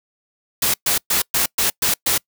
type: noise bursts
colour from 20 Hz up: white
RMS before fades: -18 dBFS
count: 7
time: 0.62-2.18 s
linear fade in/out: 5 ms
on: 120 ms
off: 120 ms
effects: noise-tail reverb RT60 0.1 s tail -26 dB re dry